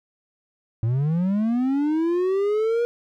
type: linear sweep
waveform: triangle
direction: up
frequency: 108.1 to 479.4 Hz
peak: -17 dBFS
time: 0.83-2.85 s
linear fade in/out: 0 ms
effects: none